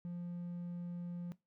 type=tone; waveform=triangle; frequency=174.61 Hz; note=F3; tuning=in tune; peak=-37 dBFS; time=0.05-1.32 s; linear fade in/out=0 ms; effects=noise-tail reverb RT60 0.2 s tail -19 dB re dry + tanh soft clip ceiling -34 dBFS